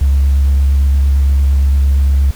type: tone with vibrato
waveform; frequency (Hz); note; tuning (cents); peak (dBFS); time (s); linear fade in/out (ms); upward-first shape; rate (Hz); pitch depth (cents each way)
sine; 69; C#2; -7; -6; 0.01-2.31; 5; sine; 8.7; 18
effects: tanh soft clip ceiling -5 dBFS + pink hiss -37 dBFS RMS until 2.35 s